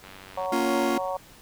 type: click train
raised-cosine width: 0.3 ms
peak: -28 dBFS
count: 41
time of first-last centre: 0.04-0.459 s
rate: 95.5 Hz
type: harmonic tone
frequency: 185.6 Hz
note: F#3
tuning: 6 cents sharp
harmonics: 3 / 4 / 5 / 6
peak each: -30 / -32 / -33 / -36 dBFS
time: 0.37-1.17 s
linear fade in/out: 5 ms
type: chord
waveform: 40% pulse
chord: Bb minor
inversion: none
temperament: just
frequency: 233.1 / 279.7 / 349.6 Hz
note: Bb3 / Db4 / F4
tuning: 0 / +16 / +2 cents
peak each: -28 / -28 / -26 dBFS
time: 0.52-0.98 s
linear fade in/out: 5 ms
effects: pink hiss -51 dBFS RMS until 1.41 s